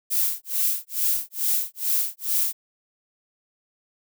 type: noise with tremolo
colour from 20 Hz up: violet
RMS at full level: -21 dBFS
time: 0.1-2.53 s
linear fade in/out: 20 ms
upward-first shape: sine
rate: 2.3 Hz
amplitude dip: 100%
effects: none